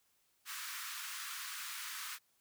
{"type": "high-pass noise", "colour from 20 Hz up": "pink", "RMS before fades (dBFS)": -44, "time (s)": [0.45, 2.19], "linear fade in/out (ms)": 50, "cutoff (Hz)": 1100, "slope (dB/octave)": 48, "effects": ["white hiss -75 dBFS RMS until 2.4 s"]}